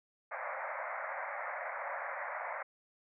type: band-pass noise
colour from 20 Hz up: pink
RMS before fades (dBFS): -40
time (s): 0.31-2.63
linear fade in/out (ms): 10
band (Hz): 540 to 2200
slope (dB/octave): 96
effects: none

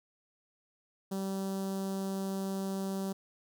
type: tone with notch filter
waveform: sawtooth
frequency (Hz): 193.4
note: G3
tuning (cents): -23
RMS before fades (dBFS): -35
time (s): 1.11-3.13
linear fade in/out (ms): 10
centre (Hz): 2200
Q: 0.51
effects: none

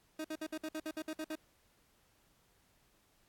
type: tone bursts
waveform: 30% pulse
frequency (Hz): 313.1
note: D#4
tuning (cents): +11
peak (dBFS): -35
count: 11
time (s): 0.19-1.355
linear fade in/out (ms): 5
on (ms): 55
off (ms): 56
effects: pink hiss -71 dBFS RMS until 3.28 s + AAC 64 kbps

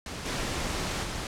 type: noise with level steps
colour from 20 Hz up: pink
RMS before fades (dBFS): -37 / -31 / -34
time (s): 0.06-1.27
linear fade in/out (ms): 2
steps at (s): 0.25 / 1.03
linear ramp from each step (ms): 10
effects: low-pass 8000 Hz 12 dB/octave

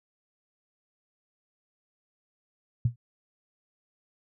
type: tone with exponential decay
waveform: sine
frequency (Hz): 118.9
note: A#2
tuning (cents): +35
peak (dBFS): -17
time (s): 2.85-2.96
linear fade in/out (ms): 5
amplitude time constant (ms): 22
effects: none

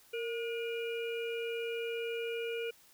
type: harmonic tone with a mistuned harmonic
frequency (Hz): 480.5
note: B4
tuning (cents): -48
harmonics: 1 / 3 / 5 / 6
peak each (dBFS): -35 / -47 / -43 / -46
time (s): 0.13-2.71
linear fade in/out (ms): 10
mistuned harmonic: 1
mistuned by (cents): -69
effects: white hiss -62 dBFS RMS until 2.93 s

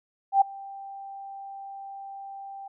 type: tone with ADSR envelope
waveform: sine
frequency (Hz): 787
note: G5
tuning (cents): +7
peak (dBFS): -13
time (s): 0.32-2.68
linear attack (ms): 93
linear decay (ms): 8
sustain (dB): -24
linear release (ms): 6
effects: none

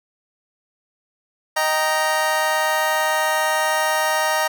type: chord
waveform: 25% pulse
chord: Eb major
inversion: none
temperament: just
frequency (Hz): 622.3 / 777.8 / 933.4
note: Eb5 / G5 / Bb5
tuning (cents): 0 / -14 / +2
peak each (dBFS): -18 / -22 / -18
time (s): 1.56-4.48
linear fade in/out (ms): 10
effects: none

